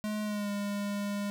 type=tone with pitch glide; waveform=square; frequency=211.9 to 203.2 Hz; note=G#3 to G#3; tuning=+35 to -38 cents; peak=-32 dBFS; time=0.04-1.3 s; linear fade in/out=0 ms; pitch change=-73 cents; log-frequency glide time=0.23-0.5 s; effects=none